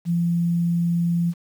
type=tone with quantisation; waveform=sine; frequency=171 Hz; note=F3; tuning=36 cents flat; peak=-18 dBFS; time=0.05-1.34 s; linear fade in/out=50 ms; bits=8; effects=none